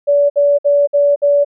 sine tone bursts, 574 Hz, D5, 40 cents flat, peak -8 dBFS, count 5, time 0.07-1.448 s, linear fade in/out 20 ms, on 230 ms, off 57 ms, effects none

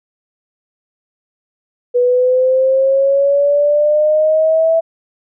sine exponential sweep, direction up, 487.9 to 659.3 Hz, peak -9 dBFS, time 1.94-4.81 s, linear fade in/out 20 ms, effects none

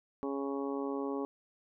harmonic tone, 138.59 Hz, C#3, in tune, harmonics 2 / 3 / 4 / 5 / 6 / 7 / 8, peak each -36 / -37 / -43 / -52 / -45 / -50 / -45 dBFS, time 0.23-1.25 s, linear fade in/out 0 ms, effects none

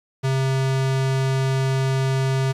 square tone, 133.3 Hz, C3, 33 cents sharp, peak -19 dBFS, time 0.23-2.53 s, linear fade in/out 20 ms, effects low-pass 8000 Hz 12 dB/octave + 8-bit

